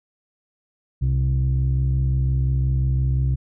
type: tone pair together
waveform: sine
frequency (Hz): 65.07 / 130.81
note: C2 / C3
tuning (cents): -9 / 0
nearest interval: octave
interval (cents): 1209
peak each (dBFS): -18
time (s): 1.01-3.36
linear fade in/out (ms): 20
effects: tanh soft clip ceiling -14 dBFS